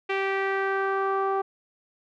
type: tone with low-pass filter sweep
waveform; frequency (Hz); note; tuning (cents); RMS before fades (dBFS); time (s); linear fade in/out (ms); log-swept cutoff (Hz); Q
sawtooth; 389.2; G4; -12; -26; 0.09-1.42; 10; 2500 to 1000; 2.9
effects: none